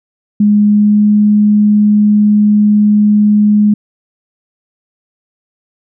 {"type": "tone with pitch glide", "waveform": "sine", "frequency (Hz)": [207.7, 209], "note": ["G#3", "G#3"], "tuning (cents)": [0, 11], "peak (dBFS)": -5, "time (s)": [0.4, 3.74], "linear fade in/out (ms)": 5, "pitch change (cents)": 11, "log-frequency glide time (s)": [0.66, 1.03], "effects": []}